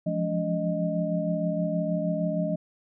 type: tone cluster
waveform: sine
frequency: 172.7 / 179.1 / 210.3 / 284.2 / 619 Hz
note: F3 / F3 / G#3 / C#4 / D#5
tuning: -19 / +44 / +22 / +43 / -9 cents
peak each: -28 / -35 / -33 / -34 / -29 dBFS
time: 0.06-2.56 s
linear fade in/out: 10 ms
effects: none